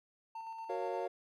triangle tone with tremolo, 900 Hz, A5, 39 cents sharp, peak -39 dBFS, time 0.35-1.06 s, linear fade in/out 5 ms, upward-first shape square, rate 8.5 Hz, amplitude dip 30%
triangle chord, Gb major seventh, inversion none, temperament equal, 370 / 466.2 / 554.4 / 698.5 Hz, Gb4 / Bb4 / Db5 / F5, 0 / 0 / 0 / 0 cents, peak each -39 dBFS, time 0.69-1.08 s, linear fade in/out 10 ms
effects none

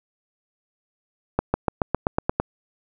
accelerating click train, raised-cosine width 1 ms, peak -5 dBFS, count 9, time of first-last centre 1.39-2.4 s, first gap 150 ms, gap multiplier 0.95, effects none

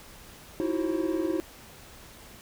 triangle tone cluster, 317.2 / 337.2 / 373.9 / 536 Hz, D#4 / E4 / F#4 / C5, +33 / +39 / +18 / +42 cents, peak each -28 / -28 / -30 / -34 dBFS, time 0.6-1.4 s, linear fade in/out 0 ms, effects pink hiss -49 dBFS RMS until 2.41 s

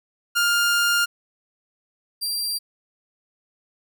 sawtooth tone pair in turn, 1406 / 4729 Hz, F6 / D8, +11 / +11 cents, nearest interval octave + major sixth, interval 2100 cents, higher second, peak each -14 / -21 dBFS, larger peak first, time 0.35-1.06 / 2.21-2.59 s, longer first, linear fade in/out 20 ms, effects none

